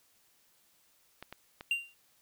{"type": "clicks", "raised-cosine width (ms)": 0.3, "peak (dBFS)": -27, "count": 3, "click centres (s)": [1.226, 1.326, 1.609]}
{"type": "tone with exponential decay", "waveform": "triangle", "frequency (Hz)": 2774, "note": "F7", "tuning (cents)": -12, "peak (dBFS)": -23, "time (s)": [1.71, 1.94], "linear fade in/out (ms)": 2, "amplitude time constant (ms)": 49}
{"effects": ["white hiss -68 dBFS RMS until 2.21 s"]}